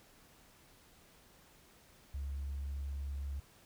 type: tone with tanh clipping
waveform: triangle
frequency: 69.7 Hz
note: C#2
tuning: 10 cents sharp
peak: -37 dBFS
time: 2.14-3.4 s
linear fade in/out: 5 ms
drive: 5 dB
effects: pink hiss -63 dBFS RMS until 3.65 s